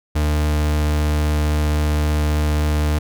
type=tone; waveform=40% pulse; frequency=75.3 Hz; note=D2; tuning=44 cents sharp; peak=-15 dBFS; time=0.15-2.99 s; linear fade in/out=10 ms; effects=none